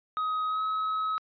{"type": "tone with pitch glide", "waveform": "triangle", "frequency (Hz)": [1261, 1280.8], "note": ["D#6", "D#6"], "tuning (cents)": [23, 50], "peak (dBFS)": -25, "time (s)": [0.17, 1.18], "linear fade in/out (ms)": 0, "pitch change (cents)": 27, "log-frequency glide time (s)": [0.47, 0.62], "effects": ["resampled to 11025 Hz"]}